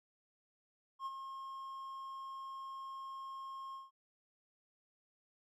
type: tone with ADSR envelope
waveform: triangle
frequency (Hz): 1074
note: C6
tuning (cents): +45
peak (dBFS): -35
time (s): 0.99-3.91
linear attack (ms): 70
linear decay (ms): 34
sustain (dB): -7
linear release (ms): 170
effects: none